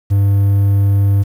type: tone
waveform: triangle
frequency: 99.7 Hz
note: G2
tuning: 30 cents sharp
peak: -7 dBFS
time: 0.1-1.24 s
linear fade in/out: 20 ms
effects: 7-bit